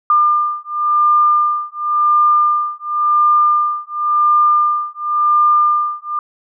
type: beating tone pair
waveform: sine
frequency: 1200 / 1200.93 Hz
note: D6 / D6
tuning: +37 / +38 cents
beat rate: 0.93 Hz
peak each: -14 dBFS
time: 0.1-6.19 s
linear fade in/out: 2 ms
effects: none